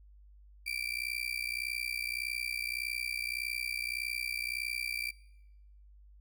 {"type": "tone with amplitude modulation", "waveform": "35% pulse", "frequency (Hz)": 2349, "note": "D7", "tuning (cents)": 0, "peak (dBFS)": -28, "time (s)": [0.66, 5.11], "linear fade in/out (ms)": 10, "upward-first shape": "sine", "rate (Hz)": 61.7, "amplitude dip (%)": 100, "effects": ["noise-tail reverb RT60 0.9 s tail -22 dB re dry", "added 50 Hz sine -54 dBFS peak until 6.2 s"]}